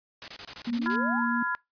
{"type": "noise bursts", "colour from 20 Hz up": "white", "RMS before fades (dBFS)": -38, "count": 9, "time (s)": [0.22, 0.959], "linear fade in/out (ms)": 0, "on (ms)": 59, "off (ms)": 26}
{"type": "tone with vibrato", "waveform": "sine", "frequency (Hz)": 235.4, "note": "A#3", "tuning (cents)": 17, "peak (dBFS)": -27, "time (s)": [0.67, 1.43], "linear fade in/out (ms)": 5, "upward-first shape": "sine", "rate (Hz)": 4.6, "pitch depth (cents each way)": 8}
{"type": "exponential sweep", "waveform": "sine", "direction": "up", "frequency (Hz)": [191.8, 1112], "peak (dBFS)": -34, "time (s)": [0.68, 1.27], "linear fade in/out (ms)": 50}
{"type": "chord", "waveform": "sine", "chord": "F diminished", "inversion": "second", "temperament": "just", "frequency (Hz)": [1005.8, 1396.9, 1676.3], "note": ["Cb6", "F6", "Ab6"], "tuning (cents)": [31, 0, 16], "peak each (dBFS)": -31, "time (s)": [0.86, 1.55], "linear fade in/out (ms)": 0}
{"effects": ["noise-tail reverb RT60 0.2 s tail -24 dB re dry", "resampled to 11025 Hz"]}